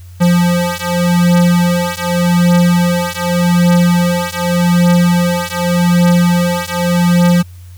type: beating tone pair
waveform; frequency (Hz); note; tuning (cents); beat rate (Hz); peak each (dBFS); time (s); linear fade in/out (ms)
square; 174.61 / 175.46; F3 / F3; 0 / +8; 0.85; -13; 0.2-7.43; 20
effects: added 89 Hz sine -31 dBFS peak until 7.77 s + white hiss -48 dBFS RMS until 7.77 s